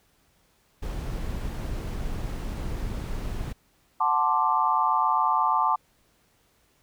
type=noise; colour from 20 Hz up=brown; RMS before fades=-31 dBFS; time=0.82-3.53 s; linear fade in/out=10 ms
type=chord; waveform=sine; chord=D dominant seventh; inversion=first; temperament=equal; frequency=740 / 880 / 1046.5 / 1174.7 Hz; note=F#5 / A5 / C6 / D6; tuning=0 / 0 / 0 / 0 cents; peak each=-29 / -24 / -26 / -25 dBFS; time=4-5.76 s; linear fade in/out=10 ms
effects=pink hiss -65 dBFS RMS until 6.82 s